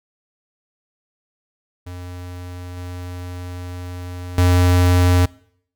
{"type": "tone with level steps", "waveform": "square", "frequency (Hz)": 89.4, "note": "F2", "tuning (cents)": 41, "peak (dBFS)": [-31, -29, -12], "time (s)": [1.86, 5.26], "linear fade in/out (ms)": 10, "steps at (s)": [2.77, 4.38], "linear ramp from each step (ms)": 2, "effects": ["noise-tail reverb RT60 0.6 s tail -22 dB re dry"]}